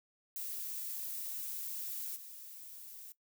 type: noise with level steps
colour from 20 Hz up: violet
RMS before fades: -41 / -50 dBFS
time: 0.36-3.12 s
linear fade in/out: 0 ms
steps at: 2.15 s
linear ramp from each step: 20 ms
effects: noise-tail reverb RT60 0.1 s tail -17 dB re dry